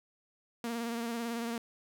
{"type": "tone with vibrato", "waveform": "sawtooth", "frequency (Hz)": 233.1, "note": "A#3", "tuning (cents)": 0, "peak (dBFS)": -30, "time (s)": [0.64, 1.58], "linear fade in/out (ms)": 2, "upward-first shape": "sine", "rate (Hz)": 18, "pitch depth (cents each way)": 35, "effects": []}